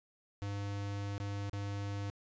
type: tone with dropouts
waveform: square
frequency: 100.8 Hz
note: G2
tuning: 49 cents sharp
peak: -37 dBFS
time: 0.42-2.1 s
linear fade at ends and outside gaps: 0 ms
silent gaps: 1.18-1.201 / 1.496-1.532 s
effects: resampled to 16000 Hz